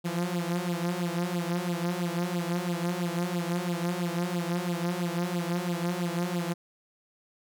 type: tone with flanger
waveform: sawtooth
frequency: 174.3 Hz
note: F3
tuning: 3 cents flat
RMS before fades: -30 dBFS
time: 0.04-6.54 s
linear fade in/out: 20 ms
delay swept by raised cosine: 0.24 to 5.94 ms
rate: 3 Hz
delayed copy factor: +0.85
effects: none